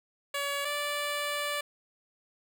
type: tone pair in turn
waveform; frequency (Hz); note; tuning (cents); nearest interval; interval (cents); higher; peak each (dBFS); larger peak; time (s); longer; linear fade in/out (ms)
10% pulse; 566 / 583.6; C#5 / D5; +36 / -11; minor second; 53; second; -22; neither; 0.34-0.65 / 0.65-1.61; second; 5
effects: none